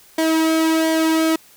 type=tone with flanger; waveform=sawtooth; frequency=321.1 Hz; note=E4; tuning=45 cents flat; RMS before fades=-17 dBFS; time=0.18-1.36 s; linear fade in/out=5 ms; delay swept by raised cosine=0.75 to 2.05 ms; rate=1.4 Hz; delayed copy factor=-0.6; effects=white hiss -49 dBFS RMS until 1.56 s